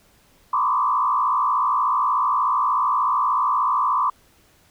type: tone with frequency modulation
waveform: sine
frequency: 1088 Hz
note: C#6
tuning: 33 cents flat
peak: -17 dBFS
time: 0.53-4.1 s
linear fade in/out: 5 ms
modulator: 56.6 Hz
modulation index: 2
effects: pink hiss -57 dBFS RMS until 4.7 s